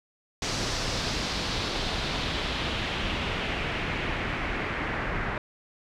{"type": "noise with low-pass filter sweep", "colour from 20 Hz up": "pink", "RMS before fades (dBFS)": -30, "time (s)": [0.42, 5.38], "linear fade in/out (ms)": 2, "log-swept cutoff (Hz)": [5700, 1800], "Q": 2, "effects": []}